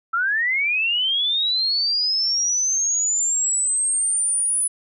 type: linear sweep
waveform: sine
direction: up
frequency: 1318.5 to 10000 Hz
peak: -18 dBFS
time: 0.13-4.68 s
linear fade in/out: 10 ms
effects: none